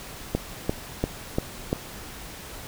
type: click train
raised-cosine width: 2 ms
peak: -9 dBFS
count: 5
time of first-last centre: 0.35-1.729 s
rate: 2.9 Hz
effects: pink hiss -40 dBFS RMS until 2.67 s